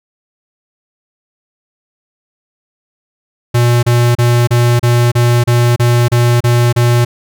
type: tone bursts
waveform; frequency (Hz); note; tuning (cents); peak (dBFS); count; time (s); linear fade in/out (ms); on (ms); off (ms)
square; 120.2; B2; -46; -8; 11; 3.54-7.05; 10; 290; 32
effects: none